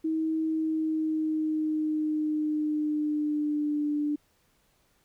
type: tone with pitch glide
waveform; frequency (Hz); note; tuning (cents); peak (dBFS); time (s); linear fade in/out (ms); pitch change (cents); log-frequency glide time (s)
sine; 318.4 to 295.4; D#4 to D4; +40 to +10; -25; 0.04-4.16; 10; -130; 0.41-3.89
effects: pink hiss -68 dBFS RMS until 5.04 s